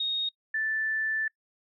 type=tone pair in turn; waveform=sine; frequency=3729 / 1759.9 Hz; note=A#7 / A6; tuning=0 / 0 cents; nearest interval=octave + minor second; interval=1300 cents; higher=first; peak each=-26 / -26 dBFS; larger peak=neither; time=0-0.29 / 0.54-1.28 s; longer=second; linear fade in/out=5 ms; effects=noise-tail reverb RT60 0.1 s tail -25 dB re dry